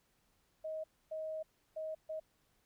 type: tone bursts at uneven times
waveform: sine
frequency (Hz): 630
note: D#5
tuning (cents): +21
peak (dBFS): -38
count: 4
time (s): 0.64-0.84 / 1.11-1.43 / 1.76-1.95 / 2.09-2.2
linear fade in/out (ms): 10
effects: pink hiss -75 dBFS RMS until 2.65 s